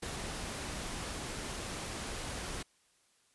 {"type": "noise", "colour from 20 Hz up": "pink", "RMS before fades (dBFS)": -40, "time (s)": [0.02, 2.63], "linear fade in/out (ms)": 10, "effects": ["white hiss -70 dBFS RMS until 3.34 s", "resampled to 24000 Hz"]}